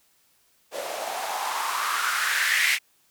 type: noise with band-pass filter sweep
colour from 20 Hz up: blue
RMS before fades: -26 dBFS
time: 0.71-2.79 s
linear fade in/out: 50 ms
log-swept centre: 530 to 2200 Hz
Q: 4.8
effects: white hiss -64 dBFS RMS until 3.1 s